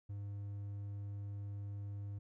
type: tone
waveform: triangle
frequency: 101.1 Hz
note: G#2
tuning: 46 cents flat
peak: -39 dBFS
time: 0.09-2.19 s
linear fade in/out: 10 ms
effects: none